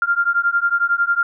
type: beating tone pair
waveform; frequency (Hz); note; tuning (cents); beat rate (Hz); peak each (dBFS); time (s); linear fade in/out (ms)
sine; 1390 / 1401; F6 / F6; -9 / +5; 11; -18; 0.02-1.23; 2
effects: none